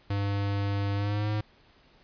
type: tone with pitch glide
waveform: square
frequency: 100.4 to 106.19 Hz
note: G2 to G#2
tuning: +42 to +39 cents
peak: -27 dBFS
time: 0.1-1.41 s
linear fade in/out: 5 ms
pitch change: +97 cents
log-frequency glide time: 0.95-1.3 s
effects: pink hiss -60 dBFS RMS until 2.03 s + resampled to 11025 Hz